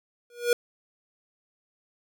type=tone with exponential growth; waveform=square; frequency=480 Hz; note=B4; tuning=49 cents flat; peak=-17 dBFS; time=0.3-0.53 s; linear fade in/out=2 ms; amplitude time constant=49 ms; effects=none

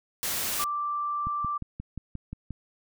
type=noise; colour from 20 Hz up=white; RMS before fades=-30 dBFS; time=0.23-0.64 s; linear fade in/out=0 ms
type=tone; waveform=sine; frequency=1174.7 Hz; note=D6; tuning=in tune; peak=-27 dBFS; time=0.59-1.58 s; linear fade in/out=10 ms
type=click train; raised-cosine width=5 ms; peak=-23 dBFS; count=8; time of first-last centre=1.27-2.507 s; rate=5.66 Hz
effects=none

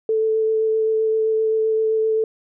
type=tone with vibrato; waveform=sine; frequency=440 Hz; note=A4; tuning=in tune; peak=-16 dBFS; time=0.09-2.24 s; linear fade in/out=2 ms; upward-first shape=sine; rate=7.7 Hz; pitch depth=10 cents each way; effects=none

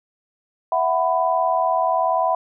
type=chord; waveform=sine; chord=E suspended second; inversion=none; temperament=equal with one note detuned; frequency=659.3 / 740 / 996.4 Hz; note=E5 / F#5 / B5; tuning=0 / 0 / +15 cents; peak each=-21 dBFS; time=0.72-2.35 s; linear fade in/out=2 ms; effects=none

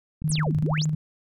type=click train; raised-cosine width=5 ms; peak=-23 dBFS; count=7; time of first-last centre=0.22-0.712 s; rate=12.2 Hz
type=tone with tremolo; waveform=sine; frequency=153.9 Hz; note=D#3; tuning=19 cents flat; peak=-20 dBFS; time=0.24-0.95 s; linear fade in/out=5 ms; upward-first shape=square; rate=13 Hz; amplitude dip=35%
type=exponential two-way sweep; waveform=sine; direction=down then up; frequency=11920 to 85 to 7710 Hz; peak=-28 dBFS; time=0.29-0.85 s; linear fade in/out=5 ms; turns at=0.58 s
effects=none

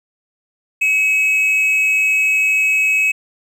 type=tone pair together; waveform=triangle; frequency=2254 / 2567 Hz; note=C#7 / E7; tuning=+28 / -47 cents; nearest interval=major second; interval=225 cents; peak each=-22 / -11 dBFS; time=0.81-3.12 s; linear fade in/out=10 ms; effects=none

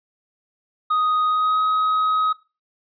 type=tone with pitch glide; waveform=triangle; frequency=1247 to 1265.9 Hz; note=D#6 to D#6; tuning=+3 to +30 cents; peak=-15 dBFS; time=0.9-2.33 s; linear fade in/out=10 ms; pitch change=+27 cents; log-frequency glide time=1.28-1.6 s; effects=noise-tail reverb RT60 0.3 s tail -18 dB re dry + resampled to 11025 Hz

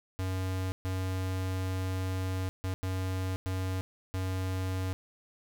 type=tone bursts at uneven times; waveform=square; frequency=93.6 Hz; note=F#2; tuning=20 cents sharp; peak=-31 dBFS; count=6; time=0.19-0.72 / 0.85-2.49 / 2.64-2.74 / 2.83-3.36 / 3.46-3.81 / 4.14-4.93 s; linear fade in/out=0 ms; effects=none

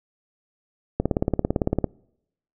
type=click train; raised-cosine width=2 ms; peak=-7 dBFS; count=16; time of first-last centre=1-1.843 s; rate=17.8 Hz; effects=noise-tail reverb RT60 0.8 s tail -26 dB re dry

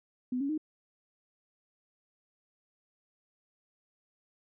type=tone with pitch steps; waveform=sine; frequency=251.1 / 278.6 / 309.1 Hz; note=B3 / C#4 / D#4; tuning=+29 / +9 / -11 cents; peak=-29 dBFS; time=0.32-0.578 s; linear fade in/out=5 ms; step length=86 ms; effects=none

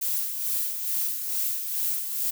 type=noise with tremolo; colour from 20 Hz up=violet; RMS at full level=-26 dBFS; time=0.01-2.31 s; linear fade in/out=10 ms; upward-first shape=sine; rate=2.3 Hz; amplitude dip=50%; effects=none

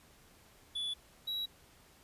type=tone pair in turn; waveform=triangle; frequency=3439 / 3881 Hz; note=A7 / B7; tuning=-40 / -31 cents; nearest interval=major second; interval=209 cents; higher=second; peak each=-33 / -33 dBFS; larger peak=neither; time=0.75-0.94 / 1.27-1.46 s; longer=neither; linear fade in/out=10 ms; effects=pink hiss -62 dBFS RMS until 2.03 s + resampled to 32000 Hz

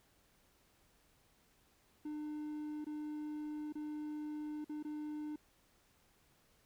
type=tone with dropouts; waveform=triangle; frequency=301.3 Hz; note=D4; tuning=44 cents sharp; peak=-38 dBFS; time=2.05-5.36 s; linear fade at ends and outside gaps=5 ms; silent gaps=2.845-2.866 / 3.725-3.753 / 4.645-4.694 / 4.828-4.848 s; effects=pink hiss -71 dBFS RMS until 6.65 s

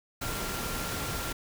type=tone in noise; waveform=sine; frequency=1381 Hz; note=F6; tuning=20 cents flat; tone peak=-41 dBFS; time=0.21-1.33 s; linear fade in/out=10 ms; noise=pink; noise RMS=-34 dBFS; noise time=0.21-1.33 s; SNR=-10 dB; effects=none

